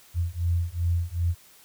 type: beating tone pair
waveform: sine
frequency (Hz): 84.6 / 87.2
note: E2 / F2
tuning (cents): +45 / -2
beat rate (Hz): 2.6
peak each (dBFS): -26 / -26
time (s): 0.14-1.35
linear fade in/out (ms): 50
effects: white hiss -54 dBFS RMS until 1.64 s